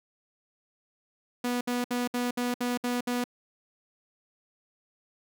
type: tone bursts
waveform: sawtooth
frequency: 244.7 Hz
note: B3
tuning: 16 cents flat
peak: -23 dBFS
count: 8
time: 1.44-3.241 s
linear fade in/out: 5 ms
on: 170 ms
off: 63 ms
effects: none